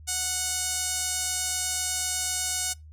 sawtooth tone with band-pass filter, 736 Hz, F#5, 9 cents flat, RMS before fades -29 dBFS, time 0.07-2.74 s, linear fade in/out 20 ms, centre 7800 Hz, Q 1.9, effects noise-tail reverb RT60 0.2 s tail -23 dB re dry + added 77 Hz sine -44 dBFS peak until 2.92 s

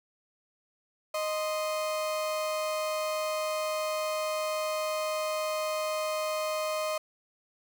35% pulse tone pair together, 621.4 / 1045 Hz, D#5 / C6, -2 / -2 cents, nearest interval major sixth, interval 900 cents, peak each -28 / -36 dBFS, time 1.14-6.98 s, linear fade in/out 5 ms, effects none

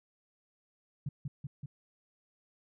sine tone with echo, 141 Hz, C#3, 30 cents sharp, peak -32 dBFS, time 1.06-1.09 s, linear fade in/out 5 ms, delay 190 ms, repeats 3, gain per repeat -2 dB, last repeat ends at 1.66 s, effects none

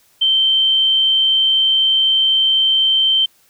sine tone, 3116 Hz, G7, 11 cents flat, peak -11 dBFS, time 0.21-3.26 s, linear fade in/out 10 ms, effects white hiss -55 dBFS RMS until 3.49 s

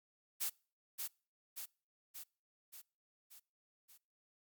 blue noise with echo, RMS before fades -37 dBFS, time 0.4-0.5 s, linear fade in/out 20 ms, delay 580 ms, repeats 6, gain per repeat -4 dB, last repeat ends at 3.98 s, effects noise-tail reverb RT60 0.4 s tail -26 dB re dry + Opus 48 kbps

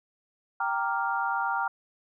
sine chord, G minor seventh, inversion none, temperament equal, 784 / 932.3 / 1174.7 / 1396.9 Hz, G5 / Bb5 / D6 / F6, 0 / 0 / 0 / 0 cents, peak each -31 / -30 / -35 / -30 dBFS, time 0.6-1.68 s, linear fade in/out 5 ms, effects none

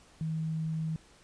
sine tone, 159.3 Hz, D#3, 41 cents sharp, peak -30 dBFS, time 0.21-0.96 s, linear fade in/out 0 ms, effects pink hiss -59 dBFS RMS until 1.23 s + resampled to 22050 Hz

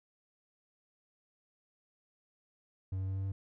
triangle tone with pitch steps, 94.5 / 95.16 / 95.82 / 96.49 / 97.16 Hz, F#2 / F#2 / G2 / G2 / G2, +37 / +49 / -39 / -27 / -15 cents, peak -31 dBFS, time 2.92-3.32 s, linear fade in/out 5 ms, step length 80 ms, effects none

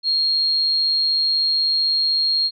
sine tone, 4251 Hz, C8, 27 cents sharp, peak -16 dBFS, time 0.03-2.51 s, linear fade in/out 50 ms, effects none

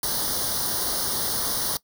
white noise with comb filter, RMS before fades -26 dBFS, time 0.03-1.77 s, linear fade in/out 2 ms, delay 0.2 ms, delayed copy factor +0.95, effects noise-tail reverb RT60 0.1 s tail -20 dB re dry

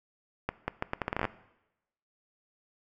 accelerating click train, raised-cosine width 0.5 ms, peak -14 dBFS, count 13, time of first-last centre 0.49-1.252 s, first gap 190 ms, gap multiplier 0.76, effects noise-tail reverb RT60 0.9 s tail -18 dB re dry

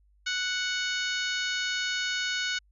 harmonic tone with a mistuned harmonic, 740 Hz, F#5, in tune, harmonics 2 / 3 / 4 / 5 / 6 / 7 / 8 / 9, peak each -31 / -36 / -35 / -36 / -37 / -42 / -45 / -41 dBFS, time 0.26-2.59 s, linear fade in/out 10 ms, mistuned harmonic 6, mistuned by -16 cents, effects added 50 Hz sine -60 dBFS peak until 2.71 s

